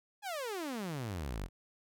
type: exponential sweep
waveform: sawtooth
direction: down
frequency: 859 to 40.24 Hz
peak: -33 dBFS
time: 0.22-1.49 s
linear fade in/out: 50 ms
effects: none